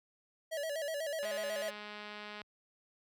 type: tone with vibrato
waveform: square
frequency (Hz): 608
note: D#5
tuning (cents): -40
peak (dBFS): -36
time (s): 0.51-1.71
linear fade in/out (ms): 20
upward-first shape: square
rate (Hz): 8.1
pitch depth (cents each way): 100
type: click train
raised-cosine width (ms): 0.3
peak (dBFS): -30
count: 249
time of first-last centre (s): 1.23-2.417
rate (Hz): 209
effects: high-pass 60 Hz 12 dB/octave